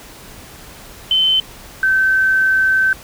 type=tone pair in turn; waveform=sine; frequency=3068 / 1541.6 Hz; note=G7 / G6; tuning=-38 / -29 cents; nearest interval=octave; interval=1191 cents; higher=first; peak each=-11 dBFS; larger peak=neither; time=1.11-1.4 / 1.83-2.93 s; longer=second; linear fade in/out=2 ms; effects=pink hiss -38 dBFS RMS until 3.03 s